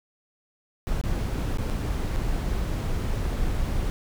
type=noise with dropouts; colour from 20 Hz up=brown; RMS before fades=-26 dBFS; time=0.87-3.9 s; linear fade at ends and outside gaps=0 ms; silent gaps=1.013-1.038 / 1.573-1.584 / 1.699-1.705 / 2.161-2.167 s; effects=none